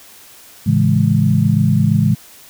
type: chord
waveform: sine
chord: A major seventh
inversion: none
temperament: equal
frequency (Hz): 110 / 138.59 / 164.81 / 207.7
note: A2 / C#3 / E3 / G#3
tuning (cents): 0 / 0 / 0 / 0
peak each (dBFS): -16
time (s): 0.66-2.15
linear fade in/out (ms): 10
effects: white hiss -42 dBFS RMS until 2.49 s